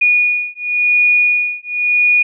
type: beating tone pair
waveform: sine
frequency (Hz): 2452 / 2452.93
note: D#7 / D#7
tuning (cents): -26 / -25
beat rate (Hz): 0.93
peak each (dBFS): -14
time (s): 0.01-2.23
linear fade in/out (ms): 10
effects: none